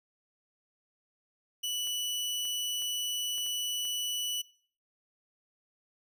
sawtooth tone, 2960 Hz, F#7, in tune, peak -28 dBFS, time 1.63-4.42 s, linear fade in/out 10 ms
clicks, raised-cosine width 0.3 ms, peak -36 dBFS, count 6, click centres 1.872 / 2.453 / 2.821 / 3.381 / 3.464 / 3.852 s
effects noise-tail reverb RT60 0.5 s tail -21 dB re dry

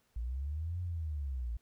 sine linear two-way sweep, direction up then down, 55 to 90.3 to 55 Hz, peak -34 dBFS, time 0.16-1.57 s, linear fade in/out 5 ms, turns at 0.81 s, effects pink hiss -74 dBFS RMS until 1.61 s

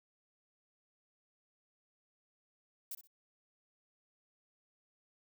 violet noise with echo, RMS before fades -42 dBFS, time 2.91-2.95 s, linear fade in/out 5 ms, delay 62 ms, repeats 2, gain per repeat -12 dB, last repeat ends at 3.074 s, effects none

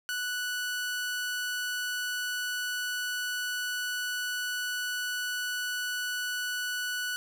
sawtooth tone, 1480 Hz, F#6, in tune, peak -27 dBFS, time 0.09-7.16 s, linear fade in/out 0 ms, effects 11-bit

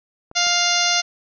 clicks, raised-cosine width 1 ms, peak -25 dBFS, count 2, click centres 0.314 / 0.468 s
harmonic tone, 701 Hz, F5, 6 cents sharp, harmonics 1 / 2 / 3 / 4 / 5 / 6 / 7 / 8 / 9, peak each -25 / -25 / -25 / -25 / -25 / -25 / -25 / -25 / -25 dBFS, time 0.35-1.02 s, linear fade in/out 20 ms
effects none

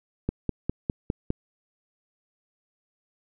click train, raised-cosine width 3 ms, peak -12 dBFS, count 6, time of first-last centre 0.29-1.304 s, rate 4.93 Hz, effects none

